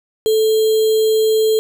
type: tone with sample-and-hold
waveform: sine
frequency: 437.8 Hz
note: A4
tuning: 9 cents flat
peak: -11 dBFS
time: 0.26-1.59 s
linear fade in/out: 0 ms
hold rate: 3675 Hz
effects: none